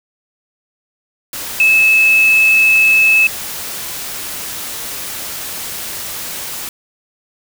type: tone in noise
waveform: sine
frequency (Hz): 2600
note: E7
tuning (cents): -24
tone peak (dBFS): -7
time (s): 1.6-3.27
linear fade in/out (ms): 2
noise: white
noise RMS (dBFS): -25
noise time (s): 1.33-6.69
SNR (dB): +15
effects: none